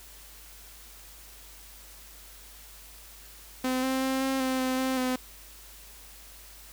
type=tone with pitch steps; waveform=sawtooth; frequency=257 / 262.9 / 264.3 / 266.7 / 260.5 / 258.3 / 261.6 / 254.8 Hz; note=C4 / C4 / C4 / C4 / C4 / C4 / C4 / C4; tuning=-31 / +8 / +18 / +33 / -7 / -22 / 0 / -46 cents; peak=-22 dBFS; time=3.64-5.16 s; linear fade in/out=5 ms; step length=190 ms; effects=added 50 Hz sine -52 dBFS peak until 6.72 s + white hiss -50 dBFS RMS until 6.72 s